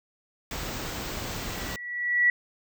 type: band-stop noise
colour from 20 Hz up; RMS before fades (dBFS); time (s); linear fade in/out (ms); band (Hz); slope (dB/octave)
pink; -34; 0.51-1.76; 2; 8500 to 13000; 96
type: tone with exponential growth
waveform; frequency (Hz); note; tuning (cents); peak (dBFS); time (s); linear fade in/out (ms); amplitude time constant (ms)
sine; 1943; B6; -29; -16; 1.28-2.3; 2; 220
effects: none